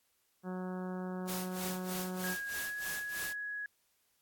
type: harmonic tone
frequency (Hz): 183.8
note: F#3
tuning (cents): -11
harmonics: 1 / 2 / 3 / 4 / 5 / 6 / 7 / 8 / 9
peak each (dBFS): -38 / -44 / -48 / -50 / -52 / -54 / -55 / -56 / -57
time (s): 0.43-2.36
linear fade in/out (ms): 50
type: noise with tremolo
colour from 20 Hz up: white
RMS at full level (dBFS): -40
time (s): 1.27-3.34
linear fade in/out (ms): 20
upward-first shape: sine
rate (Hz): 3.2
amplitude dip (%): 85
type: tone with pitch glide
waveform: sine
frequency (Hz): 1641 to 1673.5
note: G#6 to G#6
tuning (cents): -21 to +13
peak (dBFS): -37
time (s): 2.24-3.66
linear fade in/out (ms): 2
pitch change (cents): +34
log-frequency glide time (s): 2.54-2.73
effects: white hiss -75 dBFS RMS until 4.21 s + AAC 64 kbps